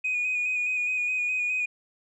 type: tone with vibrato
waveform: sine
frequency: 2480 Hz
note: D#7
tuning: 6 cents flat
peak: -23 dBFS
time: 0.04-1.66 s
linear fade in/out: 10 ms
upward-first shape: square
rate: 4.8 Hz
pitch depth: 21 cents each way
effects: tanh soft clip ceiling -21 dBFS